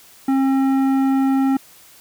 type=tone with tanh clipping; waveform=sine; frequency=268.8 Hz; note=C4; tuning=47 cents sharp; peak=-16 dBFS; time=0.28-1.57 s; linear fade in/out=5 ms; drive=12 dB; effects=white hiss -47 dBFS RMS until 2 s